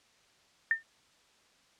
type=tone with exponential decay; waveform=sine; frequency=1808 Hz; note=A6; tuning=47 cents sharp; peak=-20 dBFS; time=0.71-0.83 s; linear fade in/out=1 ms; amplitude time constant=25 ms; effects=white hiss -65 dBFS RMS until 1.79 s + low-pass 6000 Hz 12 dB/octave